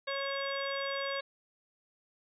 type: harmonic tone with a mistuned harmonic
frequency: 551 Hz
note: C#5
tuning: 11 cents flat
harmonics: 1 / 2 / 3 / 4 / 5 / 6 / 7 / 8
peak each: -36 / -40 / -40 / -42 / -47 / -49 / -43 / -46 dBFS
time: 0.07-1.21 s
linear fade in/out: 10 ms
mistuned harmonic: 7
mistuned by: -38 cents
effects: none